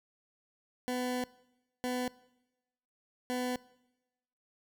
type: tone bursts at uneven times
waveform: 20% pulse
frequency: 250 Hz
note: B3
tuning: 21 cents sharp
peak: -27 dBFS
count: 3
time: 0.88-1.24 / 1.84-2.08 / 3.3-3.56 s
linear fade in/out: 0 ms
effects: noise-tail reverb RT60 1.0 s tail -22 dB re dry